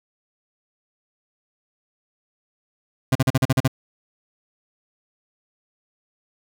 30% pulse tone bursts, 131.7 Hz, C3, 12 cents sharp, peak -12 dBFS, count 8, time 3.12-3.678 s, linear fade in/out 5 ms, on 33 ms, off 42 ms, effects none

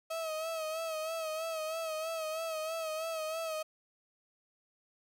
35% pulse tone with vibrato, 640 Hz, D#5, 49 cents sharp, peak -33 dBFS, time 0.1-3.63 s, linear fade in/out 10 ms, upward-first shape sine, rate 3.1 Hz, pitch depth 48 cents each way, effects none

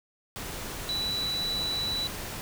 sine tone in noise, 3951 Hz, B7, in tune, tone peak -28 dBFS, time 0.89-2.07 s, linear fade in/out 0 ms, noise pink, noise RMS -37 dBFS, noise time 0.36-2.41 s, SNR +6 dB, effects none

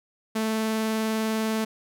sawtooth tone with vibrato, 220 Hz, A3, in tune, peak -20 dBFS, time 0.35-1.65 s, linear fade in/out 10 ms, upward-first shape square, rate 20 Hz, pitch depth 12 cents each way, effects none

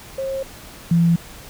sine tone pair in turn, 537 / 169.14 Hz, C5 / E3, +45 / +45 cents, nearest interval octave + minor sixth, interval 2000 cents, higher first, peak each -22 / -12 dBFS, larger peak second, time 0.18-0.43 / 0.91-1.16 s, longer neither, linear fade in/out 5 ms, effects pink hiss -40 dBFS RMS until 1.49 s

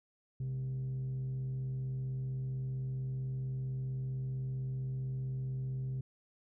sine tone with frequency modulation, 130.81 Hz, C3, in tune, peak -32 dBFS, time 0.4-6.01 s, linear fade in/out 5 ms, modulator 75.6 Hz, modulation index 0.21, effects tanh soft clip ceiling -33 dBFS

